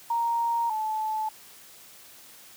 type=tone pair in turn; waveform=sine; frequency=932.3 / 868.6 Hz; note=A#5 / A5; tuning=0 / -23 cents; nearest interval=minor second; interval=123 cents; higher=first; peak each=-23 / -26 dBFS; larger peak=first; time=0.1-0.7 / 0.7-1.29 s; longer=first; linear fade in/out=5 ms; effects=white hiss -50 dBFS RMS until 2.56 s + high-pass 80 Hz 12 dB/octave